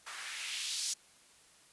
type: noise with band-pass filter sweep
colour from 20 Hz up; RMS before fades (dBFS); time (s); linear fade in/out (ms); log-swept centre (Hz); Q
blue; -39; 0.06-0.94; 10; 1200 to 5700; 1.7
effects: white hiss -62 dBFS RMS until 1.72 s + resampled to 24000 Hz